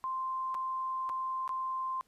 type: tone with dropouts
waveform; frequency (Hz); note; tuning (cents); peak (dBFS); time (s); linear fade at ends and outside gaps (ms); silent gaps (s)
sine; 1045; C6; -2; -32; 0.04-2.01; 0; 0.544-0.549 / 1.092-1.097 / 1.478-1.492
effects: pink hiss -71 dBFS RMS until 2.07 s + resampled to 32000 Hz